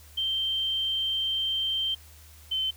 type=tone pair in turn; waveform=sine; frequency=3136 / 3079 Hz; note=G7 / G7; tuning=0 / -32 cents; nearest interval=unison; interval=32 cents; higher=first; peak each=-25 dBFS; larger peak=neither; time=0.17-1.95 / 2.51-2.71 s; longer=first; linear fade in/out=10 ms; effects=added 76 Hz sine -50 dBFS peak until 2.76 s + white hiss -54 dBFS RMS until 2.76 s